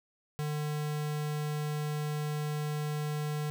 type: tone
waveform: square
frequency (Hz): 150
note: D3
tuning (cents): +37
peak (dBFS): -32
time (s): 0.39-3.5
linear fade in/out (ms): 0
effects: none